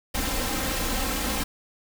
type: noise with comb filter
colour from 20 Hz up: pink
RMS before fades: -27 dBFS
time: 0.14-1.44 s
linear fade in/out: 10 ms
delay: 3.8 ms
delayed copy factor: +0.65
effects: none